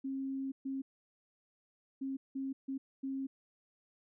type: tone bursts at uneven times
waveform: sine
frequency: 269.1 Hz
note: C4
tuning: 49 cents sharp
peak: -35 dBFS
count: 6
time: 0.04-0.52 / 0.65-0.82 / 2.01-2.17 / 2.35-2.53 / 2.68-2.78 / 3.03-3.27 s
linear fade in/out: 10 ms
effects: none